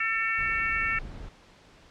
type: harmonic tone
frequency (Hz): 448.4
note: A4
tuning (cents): +33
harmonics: 3 / 4 / 5 / 6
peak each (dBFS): -32 / -29 / -29 / -33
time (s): 0-0.99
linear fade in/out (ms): 5
type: noise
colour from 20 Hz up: brown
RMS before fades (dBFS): -40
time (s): 0.38-1.29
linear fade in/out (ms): 5
effects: pink hiss -55 dBFS RMS until 1.9 s + low-pass 5000 Hz 12 dB/octave